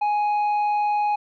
triangle tone with tanh clipping, 833 Hz, G#5, 5 cents sharp, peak -20 dBFS, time 0.01-1.16 s, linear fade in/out 10 ms, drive 9 dB, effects none

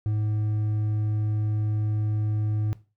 triangle tone with hard clipping, 106.6 Hz, G#2, 46 cents sharp, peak -24 dBFS, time 0.06-2.73 s, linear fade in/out 0 ms, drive 7 dB, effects noise-tail reverb RT60 0.3 s tail -17 dB re dry

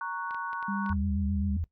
sine chord, F# major, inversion first, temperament equal, 932.3 / 1108.7 / 1480 Hz, A#5 / C#6 / F#6, 0 / 0 / 0 cents, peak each -36 dBFS, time 0.01-0.93 s, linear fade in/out 2 ms
clicks, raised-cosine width 0.3 ms, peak -31 dBFS, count 6, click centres 0.309 / 0.346 / 0.531 / 0.627 / 0.862 / 0.893 s
sine tone, 199.3 Hz, G3, 29 cents sharp, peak -30 dBFS, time 0.68-1.57 s, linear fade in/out 5 ms
sine tone with vibrato, 79.3 Hz, D#2, 33 cents sharp, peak -28 dBFS, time 0.9-1.64 s, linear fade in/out 0 ms, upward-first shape sine, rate 7.6 Hz, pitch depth 150 cents each way
effects noise-tail reverb RT60 0.1 s tail -18 dB re dry

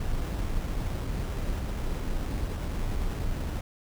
brown noise with sample-and-hold, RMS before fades -30 dBFS, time 0-3.61 s, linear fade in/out 5 ms, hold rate 4410 Hz, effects none

